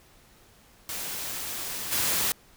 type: noise with level steps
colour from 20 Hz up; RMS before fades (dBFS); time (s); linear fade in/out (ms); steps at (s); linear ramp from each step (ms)
white; -34 / -26; 0.89-2.32; 0; 1.91; 20
effects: pink hiss -57 dBFS RMS until 2.56 s